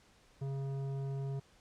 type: tone with tanh clipping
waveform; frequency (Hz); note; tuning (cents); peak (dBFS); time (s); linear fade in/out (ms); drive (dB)
sine; 136.9; C#3; -21; -37; 0.41-1.4; 10; 12
effects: pink hiss -65 dBFS RMS until 1.6 s + low-pass 8000 Hz 12 dB/octave